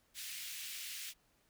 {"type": "high-pass noise", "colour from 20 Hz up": "pink", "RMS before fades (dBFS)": -45, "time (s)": [0.14, 1.14], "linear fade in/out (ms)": 50, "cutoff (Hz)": 2200, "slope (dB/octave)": 24, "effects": ["pink hiss -73 dBFS RMS until 1.49 s"]}